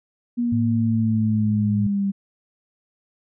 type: linear sweep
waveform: sine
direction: down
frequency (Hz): 240.8 to 196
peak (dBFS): -19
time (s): 0.37-2.12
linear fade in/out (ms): 20
type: tone with pitch glide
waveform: sine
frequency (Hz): 110 to 107.86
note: A2 to A2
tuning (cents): 0 to -34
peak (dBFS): -21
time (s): 0.52-1.87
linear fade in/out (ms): 5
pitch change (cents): -34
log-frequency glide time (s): 0.83-1.39
effects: none